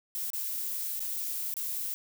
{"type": "noise with dropouts", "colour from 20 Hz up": "violet", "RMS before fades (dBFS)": -34, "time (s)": [0.15, 1.94], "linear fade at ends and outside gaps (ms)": 0, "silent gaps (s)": [[0.303, 0.333], [0.994, 1.004], [1.54, 1.568]], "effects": []}